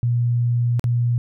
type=tone with dropouts; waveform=sine; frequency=120 Hz; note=B2; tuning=49 cents flat; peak=-16 dBFS; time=0.03-1.18 s; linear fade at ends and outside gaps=0 ms; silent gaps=0.795-0.841 s; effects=none